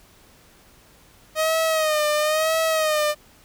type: tone with vibrato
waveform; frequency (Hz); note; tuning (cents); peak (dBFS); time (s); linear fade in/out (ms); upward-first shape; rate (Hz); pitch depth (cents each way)
sawtooth; 622.3; D#5; 0; -15; 1.35-3.15; 50; sine; 1; 66
effects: pink hiss -53 dBFS RMS until 3.44 s